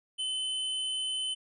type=tone; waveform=square; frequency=3043 Hz; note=F#7; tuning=48 cents sharp; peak=-31 dBFS; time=0.18-1.35 s; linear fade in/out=20 ms; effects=resampled to 24000 Hz